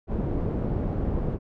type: low-pass noise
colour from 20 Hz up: pink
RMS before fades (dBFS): -27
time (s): 0.07-1.39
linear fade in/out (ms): 50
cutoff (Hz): 450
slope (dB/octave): 12
effects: none